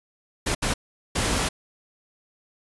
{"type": "noise bursts at uneven times", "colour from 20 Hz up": "pink", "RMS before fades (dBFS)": -24, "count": 3, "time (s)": [[0.46, 0.55], [0.62, 0.74], [1.15, 1.49]], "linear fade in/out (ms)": 10, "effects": ["resampled to 24000 Hz"]}